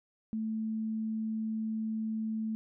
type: tone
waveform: sine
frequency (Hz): 220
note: A3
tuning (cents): 0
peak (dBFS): -31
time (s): 0.33-2.55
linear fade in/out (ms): 0
effects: none